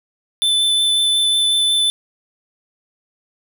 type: tone with vibrato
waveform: square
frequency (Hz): 3520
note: A7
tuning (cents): 0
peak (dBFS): -14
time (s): 0.42-1.9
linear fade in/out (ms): 0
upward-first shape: triangle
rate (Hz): 5.5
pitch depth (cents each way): 10
effects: none